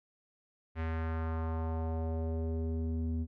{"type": "tone with low-pass filter sweep", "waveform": "square", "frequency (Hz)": 81, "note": "E2", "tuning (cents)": -30, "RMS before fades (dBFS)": -34, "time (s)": [0.75, 3.27], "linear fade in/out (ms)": 50, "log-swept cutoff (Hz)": [2100, 230], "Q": 1.8, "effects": []}